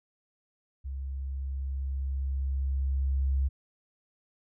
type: tone with level ramp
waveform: sine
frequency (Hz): 67.5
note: C#2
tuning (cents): -45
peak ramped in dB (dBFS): -33 to -23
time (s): 0.84-3.49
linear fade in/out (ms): 20
effects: none